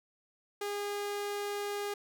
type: tone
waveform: sawtooth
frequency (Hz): 408.4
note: G#4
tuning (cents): -29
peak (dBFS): -30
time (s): 0.61-1.94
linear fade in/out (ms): 5
effects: none